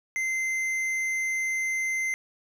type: tone with tanh clipping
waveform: triangle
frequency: 2074 Hz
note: C7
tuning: 16 cents flat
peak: -27 dBFS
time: 0.16-2.14 s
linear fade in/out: 0 ms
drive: 13 dB
effects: none